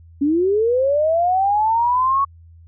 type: linear sweep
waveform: sine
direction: up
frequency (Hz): 273.5 to 1120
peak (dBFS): -14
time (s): 0.21-2.25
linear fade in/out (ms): 10
effects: added 83 Hz sine -42 dBFS peak until 2.67 s